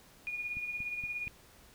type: tone with tremolo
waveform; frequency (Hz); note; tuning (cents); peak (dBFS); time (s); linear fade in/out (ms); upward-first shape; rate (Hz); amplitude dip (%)
sine; 2442; D#7; -33; -33; 0.27-1.28; 0; sine; 17; 50
type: click train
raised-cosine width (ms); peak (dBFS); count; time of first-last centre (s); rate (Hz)
5; -35; 4; 0.57-1.273; 4.27
effects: pink hiss -59 dBFS RMS until 1.74 s